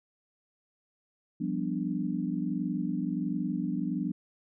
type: chord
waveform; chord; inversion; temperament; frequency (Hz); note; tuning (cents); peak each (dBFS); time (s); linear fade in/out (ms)
sine; G dominant seventh; third; equal; 174.61 / 196 / 246.9 / 293.7; F3 / G3 / B3 / D4; 0 / 0 / 0 / 0; -34; 1.4-4.12; 10
effects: none